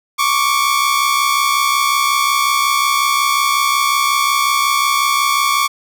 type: tone pair together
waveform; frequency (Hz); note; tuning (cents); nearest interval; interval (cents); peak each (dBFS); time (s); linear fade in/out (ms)
sawtooth; 1101.5 / 1167; C#6 / D6; -11 / -11; minor second; 100; -12; 0.18-5.68; 20
effects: none